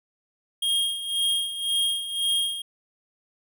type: tone with tremolo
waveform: square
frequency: 3243 Hz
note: G#7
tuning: 42 cents flat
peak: -21 dBFS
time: 0.62-2.62 s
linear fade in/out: 5 ms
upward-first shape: sine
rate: 1.9 Hz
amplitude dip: 70%
effects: none